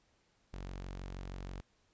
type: tone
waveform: sawtooth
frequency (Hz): 46.25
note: F#1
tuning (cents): 0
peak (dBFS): -38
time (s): 0.53-1.61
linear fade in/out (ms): 10
effects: pink hiss -73 dBFS RMS until 1.93 s + resampled to 16000 Hz